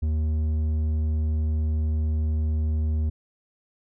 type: tone with low-pass filter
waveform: square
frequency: 77.78 Hz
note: D#2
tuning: in tune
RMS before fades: -24 dBFS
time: 0.02-3.1 s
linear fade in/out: 10 ms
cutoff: 200 Hz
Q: 0.55
effects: none